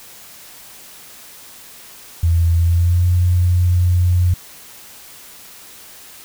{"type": "tone with pitch glide", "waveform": "sine", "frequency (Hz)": [84, 88.99], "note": ["E2", "F2"], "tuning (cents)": [33, 33], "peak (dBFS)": -11, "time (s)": [2.23, 4.34], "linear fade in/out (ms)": 5, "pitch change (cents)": 100, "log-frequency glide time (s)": [2.58, 3.08], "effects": ["white hiss -40 dBFS RMS until 6.24 s"]}